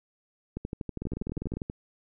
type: two click trains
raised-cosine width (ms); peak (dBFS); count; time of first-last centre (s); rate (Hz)
3; -21 / -20; 12 / 15; 1.02-1.57 / 0.57-1.699; 20 / 12.4
effects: none